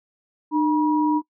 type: tone pair together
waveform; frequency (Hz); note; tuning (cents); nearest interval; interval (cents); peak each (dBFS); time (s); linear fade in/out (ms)
sine; 303 / 962; D#4 / B5; -46 / -46; octave + minor sixth; 2000; -18 / -22; 0.51-1.22; 50
effects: noise-tail reverb RT60 0.1 s tail -23 dB re dry